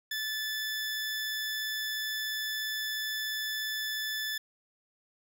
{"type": "tone", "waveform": "20% pulse", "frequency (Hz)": 1743, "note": "A6", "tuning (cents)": -17, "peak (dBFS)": -27, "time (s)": [0.11, 4.38], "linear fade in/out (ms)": 5, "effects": []}